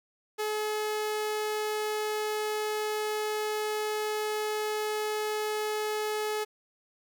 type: tone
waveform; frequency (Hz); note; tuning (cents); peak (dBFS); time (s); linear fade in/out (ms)
sawtooth; 426.4; G#4; +46; -25; 0.38-6.45; 20
effects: 10-bit